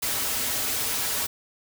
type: noise with comb filter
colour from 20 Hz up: white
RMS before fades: -27 dBFS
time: 0.02-1.27 s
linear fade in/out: 10 ms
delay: 5.7 ms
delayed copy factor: -0.55
effects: none